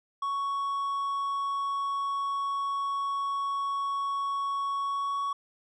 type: tone with pitch glide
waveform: triangle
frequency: 1113 to 1119.4 Hz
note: C#6 to C#6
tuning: +7 to +17 cents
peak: -26 dBFS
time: 0.22-5.33 s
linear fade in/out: 5 ms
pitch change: +10 cents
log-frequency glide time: 4.8-5.22 s
effects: resampled to 24000 Hz